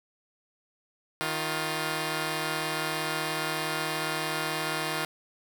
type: tone pair together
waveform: 5% pulse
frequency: 156.93 / 352.3 Hz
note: D#3 / F4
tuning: +15 / +15 cents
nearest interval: octave + major second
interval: 1400 cents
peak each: -20 dBFS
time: 1.21-5.05 s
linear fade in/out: 0 ms
effects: 9-bit